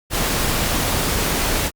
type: noise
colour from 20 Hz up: pink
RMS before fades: -20 dBFS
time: 0.1-1.71 s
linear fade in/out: 50 ms
effects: Opus 48 kbps